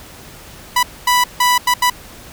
sawtooth tone bursts at uneven times, 987.8 Hz, B5, in tune, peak -7 dBFS, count 5, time 0.76-0.83 / 1.07-1.24 / 1.4-1.58 / 1.67-1.74 / 1.82-1.9 s, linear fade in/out 5 ms, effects pink hiss -38 dBFS RMS until 2.32 s

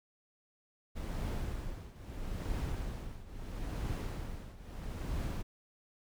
brown noise with tremolo, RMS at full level -35 dBFS, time 0.95-5.43 s, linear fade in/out 20 ms, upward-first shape triangle, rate 0.76 Hz, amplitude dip 85%, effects none

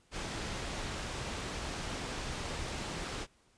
pink low-pass noise, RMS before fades -39 dBFS, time 0.11-3.27 s, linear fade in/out 50 ms, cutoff 7000 Hz, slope 12 dB/octave, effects pink hiss -68 dBFS RMS until 3.57 s + resampled to 22050 Hz

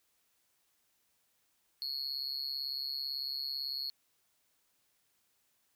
triangle tone with amplitude modulation, 4362 Hz, C#8, 29 cents flat, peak -30 dBFS, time 1.82-3.9 s, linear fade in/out 0 ms, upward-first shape sine, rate 138 Hz, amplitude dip 95%, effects white hiss -75 dBFS RMS until 5.75 s

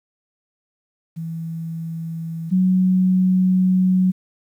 sine tone pair in turn, 164 / 185.1 Hz, E3 / F#3, -9 / +1 cents, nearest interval major second, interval 210 cents, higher second, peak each -25 / -13 dBFS, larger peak second, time 1.16-2.51 / 2.51-4.12 s, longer second, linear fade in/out 20 ms, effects 9-bit

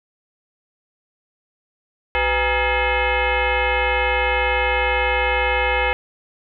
sine tone with frequency modulation, 819 Hz, G#5, 24 cents flat, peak -16 dBFS, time 2.15-5.93 s, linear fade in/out 0 ms, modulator 440 Hz, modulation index 4.2, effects none

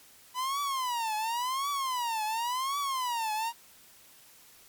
45% pulse tone with vibrato, 989 Hz, B5, 2 cents sharp, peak -29 dBFS, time 0.34-3.53 s, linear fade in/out 50 ms, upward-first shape triangle, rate 0.92 Hz, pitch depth 270 cents each way, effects white hiss -56 dBFS RMS until 4.68 s + MP3 96 kbps

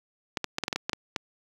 clicks, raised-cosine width 0.2 ms, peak -10 dBFS, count 10, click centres 0.372 / 0.443 / 0.584 / 0.637 / 0.681 / 0.728 / 0.76 / 0.895 / 0.932 / 1.162 s, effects high-pass 80 Hz 12 dB/octave + 7-bit

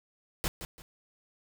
pink noise with echo, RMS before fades -30 dBFS, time 0.44-0.48 s, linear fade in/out 0 ms, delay 170 ms, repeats 2, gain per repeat -10 dB, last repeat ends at 0.82 s, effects none

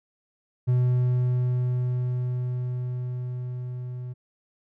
triangle tone with level ramp, 124.7 Hz, B2, 17 cents sharp, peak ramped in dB -16 to -30 dBFS, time 0.67-4.14 s, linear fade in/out 20 ms, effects none

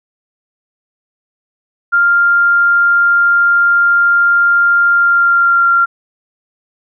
sine tone with pitch glide, 1396.9 to 1382.5 Hz, F6 to F6, 0 to -18 cents, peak -7 dBFS, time 1.92-5.86 s, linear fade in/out 20 ms, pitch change -18 cents, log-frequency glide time 4.9-5.69 s, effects none

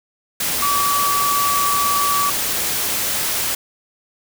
sine tone in noise, 1146 Hz, D6, 43 cents flat, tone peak -17 dBFS, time 0.62-2.3 s, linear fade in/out 5 ms, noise white, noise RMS -21 dBFS, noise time 0.4-3.55 s, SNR +1 dB, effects none

